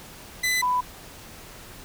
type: tone pair in turn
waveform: sawtooth / sine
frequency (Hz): 2007 / 994.8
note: B6 / B5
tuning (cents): +27 / +12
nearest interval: octave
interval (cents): 1215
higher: first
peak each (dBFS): -18 / -20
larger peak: first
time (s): 0.43-0.62 / 0.62-0.81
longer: neither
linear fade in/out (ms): 10
effects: pink hiss -44 dBFS RMS until 1.84 s